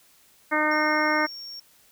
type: harmonic tone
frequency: 305.2 Hz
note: D#4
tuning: 33 cents flat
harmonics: 1 / 2 / 3 / 4 / 5 / 6 / 7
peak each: -28 / -28 / -28 / -28 / -28 / -28 / -28 dBFS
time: 0.51-1.27 s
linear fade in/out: 20 ms
type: tone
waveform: triangle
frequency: 5520 Hz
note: F8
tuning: 21 cents flat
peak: -35 dBFS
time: 0.71-1.6 s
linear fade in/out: 5 ms
effects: white hiss -58 dBFS RMS until 1.91 s